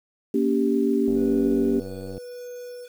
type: chord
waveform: sine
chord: G diminished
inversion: first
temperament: just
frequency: 235.2 / 282.2 / 392 Hz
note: Bb3 / Db4 / G4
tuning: +16 / +31 / 0 cents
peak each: -23 dBFS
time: 0.34-1.8 s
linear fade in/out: 5 ms
type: click train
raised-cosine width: 2 ms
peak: -24 dBFS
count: 105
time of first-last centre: 1.08-2.179 s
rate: 94.6 Hz
type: tone with tremolo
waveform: triangle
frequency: 490.2 Hz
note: B4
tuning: 13 cents flat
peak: -32 dBFS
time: 1.15-2.89 s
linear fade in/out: 50 ms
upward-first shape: triangle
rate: 0.91 Hz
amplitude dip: 35%
effects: 8-bit